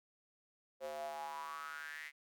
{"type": "tone with high-pass filter sweep", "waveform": "square", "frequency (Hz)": 75.5, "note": "D2", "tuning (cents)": 48, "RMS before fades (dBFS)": -45, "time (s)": [0.8, 2.12], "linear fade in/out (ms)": 50, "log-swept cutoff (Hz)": [530, 2100], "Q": 7.8, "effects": []}